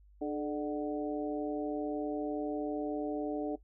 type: harmonic tone with a mistuned harmonic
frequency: 149.1 Hz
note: D3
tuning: 27 cents sharp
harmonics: 2 / 3 / 4 / 5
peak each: -34 / -38 / -40 / -42 dBFS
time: 0.21-3.56 s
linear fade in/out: 10 ms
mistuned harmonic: 3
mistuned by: -66 cents
effects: noise-tail reverb RT60 0.1 s tail -17 dB re dry + added 50 Hz sine -57 dBFS peak until 3.63 s